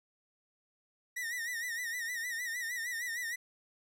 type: tone with vibrato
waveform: 45% pulse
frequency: 1899 Hz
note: A#6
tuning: 32 cents sharp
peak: -35 dBFS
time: 1.16-3.36 s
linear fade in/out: 10 ms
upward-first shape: sine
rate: 6.5 Hz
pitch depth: 90 cents each way
effects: none